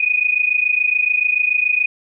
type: tone pair together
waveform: sine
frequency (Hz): 2465 / 2492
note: D#7 / D#7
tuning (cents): -17 / +2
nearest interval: unison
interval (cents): 19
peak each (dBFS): -17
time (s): 0-1.86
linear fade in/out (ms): 5
effects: none